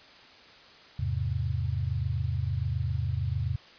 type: chord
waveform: sine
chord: E augmented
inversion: none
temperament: equal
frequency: 82.41 / 103.83 / 130.81 Hz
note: E2 / G#2 / B#2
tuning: 0 / 0 / 0 cents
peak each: -31 dBFS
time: 0.99-3.56 s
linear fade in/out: 5 ms
effects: white hiss -52 dBFS RMS until 3.78 s + resampled to 11025 Hz